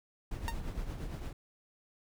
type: noise with tremolo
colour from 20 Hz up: brown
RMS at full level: -36 dBFS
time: 0.31-1.33 s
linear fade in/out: 5 ms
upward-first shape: triangle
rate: 8.7 Hz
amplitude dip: 60%
type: tone with exponential decay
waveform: sawtooth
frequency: 920 Hz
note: A#5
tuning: 23 cents flat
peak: -27 dBFS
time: 0.48-0.57 s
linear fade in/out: 0 ms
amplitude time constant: 18 ms
effects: none